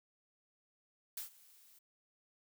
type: noise with ADSR envelope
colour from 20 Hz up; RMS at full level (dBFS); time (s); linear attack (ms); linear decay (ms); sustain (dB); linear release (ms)
blue; -41; 1.17-1.79; 4; 120; -22; 7
effects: none